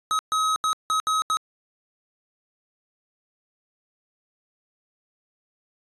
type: tone bursts at uneven times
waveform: square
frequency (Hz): 1273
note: D#6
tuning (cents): +39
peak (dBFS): -21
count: 6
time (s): 0.11-0.19 / 0.32-0.56 / 0.64-0.73 / 0.9-1 / 1.07-1.22 / 1.3-1.37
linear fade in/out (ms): 0
effects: resampled to 24000 Hz